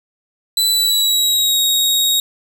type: tone with pitch glide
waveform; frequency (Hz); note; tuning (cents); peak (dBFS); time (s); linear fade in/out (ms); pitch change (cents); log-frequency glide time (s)
sawtooth; 3988 to 3771; B7 to A#7; +16 to +19; -10; 0.57-2.2; 2; -97; 0.69-1.59
effects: none